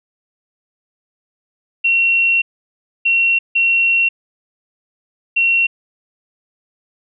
sine tone bursts at uneven times, 2730 Hz, F7, 40 cents flat, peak -11 dBFS, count 4, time 1.84-2.42 / 3.05-3.39 / 3.55-4.09 / 5.36-5.67 s, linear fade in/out 10 ms, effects none

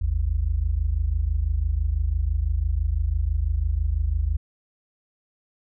sine tone pair together, 52.19 / 78.2 Hz, G#1 / D#2, +9 / +9 cents, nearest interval perfect fifth, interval 700 cents, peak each -23 dBFS, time 0.01-4.37 s, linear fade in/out 10 ms, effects none

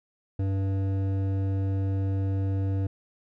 sine tone with hard clipping, 97 Hz, G2, 18 cents flat, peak -26 dBFS, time 0.39-2.87 s, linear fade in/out 5 ms, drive 11 dB, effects none

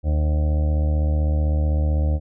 harmonic tone, 75.8 Hz, D#2, 45 cents flat, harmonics 1 / 2 / 3 / 4 / 6 / 7 / 8 / 9 / 10, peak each -17 / -29 / -36 / -34 / -45 / -34 / -39 / -46 / -43 dBFS, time 0.03-2.2 s, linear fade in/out 50 ms, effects none

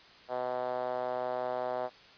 5% pulse tone with band-pass filter, 125.4 Hz, B2, 27 cents sharp, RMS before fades -34 dBFS, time 0.28-1.9 s, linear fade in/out 50 ms, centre 630 Hz, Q 3, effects white hiss -55 dBFS RMS until 2.17 s + resampled to 11025 Hz

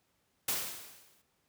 white noise with exponential decay, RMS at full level -30 dBFS, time 0.48-1.22 s, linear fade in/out 5 ms, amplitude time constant 160 ms, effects pink hiss -75 dBFS RMS until 1.48 s + high-pass 80 Hz 12 dB/octave

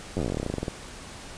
slowing click train, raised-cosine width 2 ms, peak -15 dBFS, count 21, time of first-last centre 0.17-0.682 s, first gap 10 ms, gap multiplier 1.09, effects pink hiss -42 dBFS RMS until 1.37 s + resampled to 22050 Hz

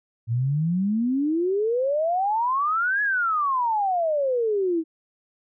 sine exponential two-way sweep, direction up then down, 111.3 to 1705 to 314.1 Hz, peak -20 dBFS, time 0.27-4.84 s, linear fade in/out 50 ms, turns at 3.02 s, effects none

